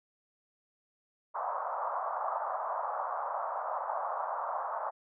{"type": "band-pass noise", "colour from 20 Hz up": "white", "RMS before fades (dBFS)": -35, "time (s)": [1.34, 4.91], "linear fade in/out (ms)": 20, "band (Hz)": [600, 1200], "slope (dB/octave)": 48, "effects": []}